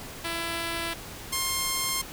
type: tone pair in turn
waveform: 5% pulse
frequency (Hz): 334.4 / 1061.7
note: E4 / C6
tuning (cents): +25 / +25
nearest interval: octave + minor sixth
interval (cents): 2000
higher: second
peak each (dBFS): -18 / -14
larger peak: second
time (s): 0.24-0.94 / 1.32-2.02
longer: neither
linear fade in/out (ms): 10
effects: pink hiss -41 dBFS RMS until 2.12 s